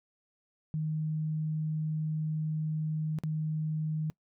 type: tone with dropouts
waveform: sine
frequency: 155.56 Hz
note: D#3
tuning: in tune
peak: -29 dBFS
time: 0.74-4.1 s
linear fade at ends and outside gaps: 0 ms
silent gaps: 3.187-3.236 s
effects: noise-tail reverb RT60 0.1 s tail -23 dB re dry